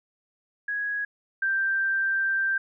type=tone pair in turn; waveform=sine; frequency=1661.2 / 1572.2 Hz; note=G#6 / G6; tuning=0 / +5 cents; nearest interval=minor second; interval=95 cents; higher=first; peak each=-26 / -22 dBFS; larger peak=second; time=0.68-1.05 / 1.42-2.58 s; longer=second; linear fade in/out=5 ms; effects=none